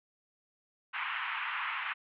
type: band-pass noise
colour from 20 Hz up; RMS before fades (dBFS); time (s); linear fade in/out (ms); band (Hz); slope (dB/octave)
pink; -36; 0.93-1.94; 20; 950 to 2900; 48
effects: none

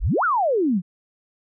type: exponential two-way sweep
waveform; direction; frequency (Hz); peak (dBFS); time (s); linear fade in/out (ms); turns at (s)
sine; up then down; 30.53 to 1500 to 164.1; -17; 0-0.82; 50; 0.24
effects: none

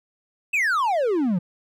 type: exponential sweep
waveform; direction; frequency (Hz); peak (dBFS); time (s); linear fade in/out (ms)
triangle; down; 2695 to 165.5; -17; 0.53-1.39; 10
effects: none

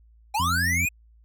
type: linear sweep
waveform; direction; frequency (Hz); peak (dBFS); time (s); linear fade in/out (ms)
square; up; 784 to 2539; -23; 0.34-0.89; 10
type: harmonic tone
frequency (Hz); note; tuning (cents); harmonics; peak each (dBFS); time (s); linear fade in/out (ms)
87.31; F2; 0; 1 / 2 / 3; -27 / -33 / -37; 0.39-0.86; 10
effects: added 56 Hz sine -52 dBFS peak until 1.24 s

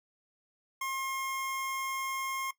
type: tone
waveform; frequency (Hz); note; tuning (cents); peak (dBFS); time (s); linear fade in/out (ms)
25% pulse; 1070; C6; +38; -29; 0.81-2.51; 5
effects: noise-tail reverb RT60 0.1 s tail -17 dB re dry

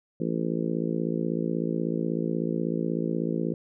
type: harmonic tone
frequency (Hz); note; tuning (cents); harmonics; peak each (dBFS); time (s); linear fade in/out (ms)
56.3; A1; +40; 3 / 4 / 5 / 6 / 7 / 8 / 9; -30 / -31 / -34 / -32 / -36 / -35 / -38; 0.2-3.54; 5
effects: none

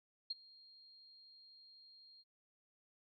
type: tone with ADSR envelope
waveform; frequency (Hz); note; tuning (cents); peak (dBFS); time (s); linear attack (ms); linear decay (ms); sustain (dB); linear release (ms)
sine; 4224; C8; +16; -35; 0.3-2.24; 8; 25; -24; 36
effects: none

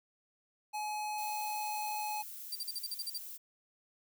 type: tone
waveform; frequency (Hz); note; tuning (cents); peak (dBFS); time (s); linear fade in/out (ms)
square; 846; G#5; +32; -36; 0.73-2.23; 20
type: noise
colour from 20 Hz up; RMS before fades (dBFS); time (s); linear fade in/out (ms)
violet; -46; 1.17-3.38; 20
type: tone bursts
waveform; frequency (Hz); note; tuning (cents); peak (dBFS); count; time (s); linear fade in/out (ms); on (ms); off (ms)
sawtooth; 4700; D8; +1; -33; 9; 2.52-3.179; 5; 35; 43
effects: none

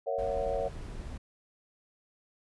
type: chord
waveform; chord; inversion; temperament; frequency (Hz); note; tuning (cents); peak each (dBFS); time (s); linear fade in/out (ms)
sine; F# dominant seventh; first; just; 462.5 / 555 / 666 / 740; A#4 / C#5 / E5 / F#5; -14 / +2 / +18 / 0; -35 / -32 / -36 / -37; 0.06-0.69; 20
type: noise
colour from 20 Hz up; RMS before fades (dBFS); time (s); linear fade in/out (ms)
brown; -40; 0.18-1.18; 10
effects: resampled to 24000 Hz

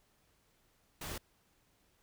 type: noise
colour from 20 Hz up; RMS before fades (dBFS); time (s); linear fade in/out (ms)
pink; -42; 1.01-1.18; 5
effects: pink hiss -72 dBFS RMS until 2.02 s

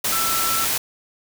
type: tone in noise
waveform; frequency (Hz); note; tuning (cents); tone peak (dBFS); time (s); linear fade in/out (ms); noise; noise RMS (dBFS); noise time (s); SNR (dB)
sine; 1332; E6; +18; -24; 0.12-0.65; 5; white; -22; 0.04-0.78; -5
effects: none

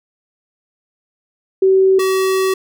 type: tone pair in turn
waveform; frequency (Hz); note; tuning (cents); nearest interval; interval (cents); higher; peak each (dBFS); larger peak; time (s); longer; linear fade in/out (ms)
sine / square; 381.7 / 380.2; G4 / F#4; -46 / +47; unison; 7; first; -8 / -14; first; 1.62-1.99 / 1.99-2.54; second; 5
effects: none

